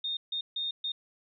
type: tone bursts at uneven times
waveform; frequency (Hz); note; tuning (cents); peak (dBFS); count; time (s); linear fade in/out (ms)
sine; 3670; A#7; -28; -30; 4; 0.04-0.17 / 0.32-0.41 / 0.56-0.71 / 0.84-0.92; 5
effects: none